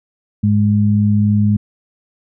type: tone pair together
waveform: sine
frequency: 104.21 / 207.7 Hz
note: G#2 / G#3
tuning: +6 / 0 cents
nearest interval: octave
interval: 1194 cents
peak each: -13 dBFS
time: 0.43-1.57 s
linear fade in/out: 10 ms
effects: none